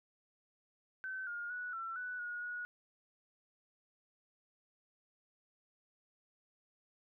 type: tone with pitch steps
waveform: sine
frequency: 1531 / 1420 / 1472 / 1346 / 1486 / 1446 / 1456 Hz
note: G6 / F6 / F#6 / E6 / F#6 / F#6 / F#6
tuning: -41 / +28 / -9 / +36 / +7 / -40 / -28 cents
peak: -39 dBFS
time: 1.04-2.65 s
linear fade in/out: 0 ms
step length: 230 ms
effects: none